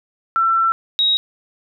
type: tone pair in turn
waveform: sine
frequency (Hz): 1343 / 3799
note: E6 / A#7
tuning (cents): +32 / +32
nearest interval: octave + tritone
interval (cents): 1800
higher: second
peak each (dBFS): -13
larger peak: neither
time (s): 0.36-0.72 / 0.99-1.17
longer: first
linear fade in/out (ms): 0
effects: none

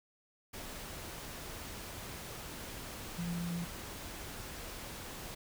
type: tone in noise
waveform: sine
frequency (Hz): 172.2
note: F3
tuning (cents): -24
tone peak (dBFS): -35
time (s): 3.18-3.65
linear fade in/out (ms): 10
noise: pink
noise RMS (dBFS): -45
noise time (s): 0.53-5.35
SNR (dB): +7
effects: none

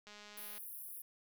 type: click train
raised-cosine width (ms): 0.2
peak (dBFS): -37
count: 107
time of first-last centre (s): 0.07-0.58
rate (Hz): 208
type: high-pass noise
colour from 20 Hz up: pink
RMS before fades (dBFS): -48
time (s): 0.37-1.02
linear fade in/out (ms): 5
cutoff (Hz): 10000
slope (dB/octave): 96
effects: none

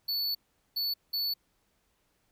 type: tone bursts at uneven times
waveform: square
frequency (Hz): 4451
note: C#8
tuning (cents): +6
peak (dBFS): -29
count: 3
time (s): 0.08-0.35 / 0.76-0.94 / 1.13-1.34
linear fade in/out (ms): 10
effects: pink hiss -73 dBFS RMS until 2.31 s

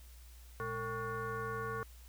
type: tone with frequency modulation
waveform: sine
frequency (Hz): 784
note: G5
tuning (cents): 0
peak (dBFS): -36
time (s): 0.6-1.83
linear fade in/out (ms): 0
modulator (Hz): 332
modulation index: 2.2
effects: added 60 Hz sine -52 dBFS peak until 2.08 s + white hiss -62 dBFS RMS until 2.08 s

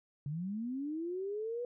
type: linear sweep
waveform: sine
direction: up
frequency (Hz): 137 to 493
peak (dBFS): -35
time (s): 0.26-1.65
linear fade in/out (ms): 2
effects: none

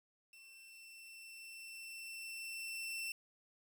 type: tone with level ramp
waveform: sawtooth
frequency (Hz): 2687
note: E7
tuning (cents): +33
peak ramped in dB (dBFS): -54 to -36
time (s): 0.33-3.12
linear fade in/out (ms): 2
effects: 12-bit

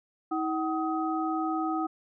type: tone cluster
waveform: sine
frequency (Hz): 320.1 / 756 / 1260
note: D#4 / F#5 / D#6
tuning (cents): +49 / +37 / +21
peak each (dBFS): -29 / -32 / -33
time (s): 0.31-1.87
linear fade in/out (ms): 10
effects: none

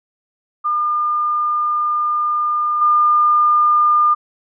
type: tone with level steps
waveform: sine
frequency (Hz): 1207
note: D6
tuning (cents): +47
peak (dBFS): -15 / -10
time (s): 0.64-4.15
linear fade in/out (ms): 20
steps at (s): 2.81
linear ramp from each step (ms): 10
effects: none

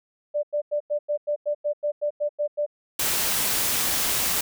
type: tone bursts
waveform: sine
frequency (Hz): 590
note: D5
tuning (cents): +8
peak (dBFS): -21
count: 13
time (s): 0.34-2.664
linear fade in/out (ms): 20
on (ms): 92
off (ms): 94
type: noise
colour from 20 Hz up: white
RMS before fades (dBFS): -24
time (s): 2.99-4.41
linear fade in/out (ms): 5
effects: none

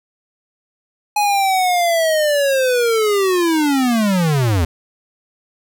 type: linear sweep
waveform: square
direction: down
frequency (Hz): 840 to 77.6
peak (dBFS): -14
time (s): 1.16-4.65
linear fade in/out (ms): 5
effects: none

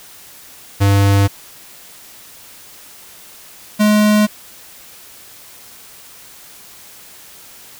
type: tone pair in turn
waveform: square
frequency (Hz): 99.5 / 210.8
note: G2 / G#3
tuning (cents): +26 / +26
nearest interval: octave + minor second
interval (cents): 1300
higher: second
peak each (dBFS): -10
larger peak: neither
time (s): 0.8-1.28 / 3.79-4.27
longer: neither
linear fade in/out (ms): 20
effects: white hiss -40 dBFS RMS until 7.79 s

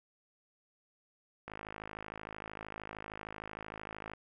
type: click train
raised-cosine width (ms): 0.5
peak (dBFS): -27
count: 142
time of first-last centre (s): 1.48-4.135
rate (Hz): 53.1
effects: none

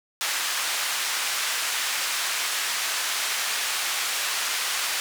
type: band-pass noise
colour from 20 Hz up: pink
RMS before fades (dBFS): -27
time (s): 0.21-5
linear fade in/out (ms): 0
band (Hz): 1400 to 11000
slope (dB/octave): 12
effects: none

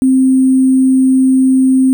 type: tone with sample-and-hold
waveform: sine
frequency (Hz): 261.6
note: C4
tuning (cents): 0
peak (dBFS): -6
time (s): 0.02-1.93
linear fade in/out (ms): 0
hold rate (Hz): 8820
effects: none

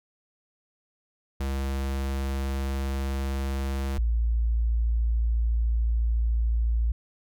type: tone pair in turn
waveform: square / sine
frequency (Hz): 67.7 / 56.93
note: C#2 / A#1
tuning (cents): -40 / -40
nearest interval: minor third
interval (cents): 300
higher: first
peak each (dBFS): -27 / -21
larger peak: second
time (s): 1.4-3.98 / 3.98-6.92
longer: second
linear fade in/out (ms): 5
effects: none

